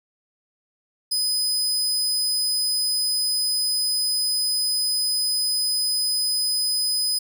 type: tone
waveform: sawtooth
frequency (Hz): 5010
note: D#8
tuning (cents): +11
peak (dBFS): -18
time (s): 1.11-7.19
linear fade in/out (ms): 10
effects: none